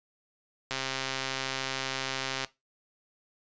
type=click train; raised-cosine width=0.2 ms; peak=-14 dBFS; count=232; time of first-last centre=0.71-2.447 s; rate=133 Hz; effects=noise-tail reverb RT60 0.2 s tail -18 dB re dry + resampled to 16000 Hz